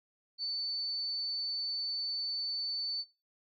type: tone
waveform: sine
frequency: 4510 Hz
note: C#8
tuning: 29 cents sharp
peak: -32 dBFS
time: 0.38-3.05 s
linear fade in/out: 50 ms
effects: noise-tail reverb RT60 0.3 s tail -21 dB re dry + AAC 32 kbps